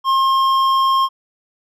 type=tone with hard clipping; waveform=sine; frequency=1068 Hz; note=C6; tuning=35 cents sharp; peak=-14 dBFS; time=0.04-1.09 s; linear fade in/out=50 ms; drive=8 dB; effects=none